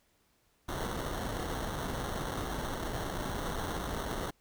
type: noise with sample-and-hold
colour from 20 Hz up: pink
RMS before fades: -36 dBFS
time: 0.68-4.31 s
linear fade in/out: 10 ms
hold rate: 2450 Hz
effects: pink hiss -71 dBFS RMS until 4.4 s